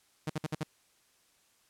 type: tone bursts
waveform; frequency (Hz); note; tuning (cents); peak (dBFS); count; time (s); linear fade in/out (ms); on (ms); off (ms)
sawtooth; 154.8; D#3; -9; -27; 5; 0.27-0.634; 5; 28; 56
effects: white hiss -68 dBFS RMS until 1.69 s + low-pass 11000 Hz 12 dB/octave